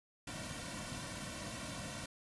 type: noise with comb filter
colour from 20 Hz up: pink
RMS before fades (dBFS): -44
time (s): 0.27-2.06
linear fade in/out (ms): 5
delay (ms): 2.4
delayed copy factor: -1
effects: resampled to 24000 Hz